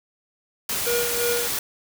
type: noise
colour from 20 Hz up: white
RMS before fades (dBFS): -26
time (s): 0.69-1.59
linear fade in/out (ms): 2
type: tone with tremolo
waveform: square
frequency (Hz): 477.5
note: A#4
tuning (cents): +42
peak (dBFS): -22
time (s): 0.86-1.48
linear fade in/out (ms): 10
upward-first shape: sine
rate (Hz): 2.9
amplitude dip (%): 65
effects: none